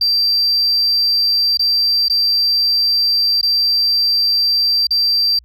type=tone with dropouts; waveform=sine; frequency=4699 Hz; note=D8; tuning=in tune; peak=-10 dBFS; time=0.01-5.39 s; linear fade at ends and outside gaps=5 ms; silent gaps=1.573-1.593 / 2.084-2.098 / 3.413-3.429 / 4.87-4.907 s; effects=tanh soft clip ceiling -10 dBFS + added 60 Hz sine -44 dBFS peak until 5.44 s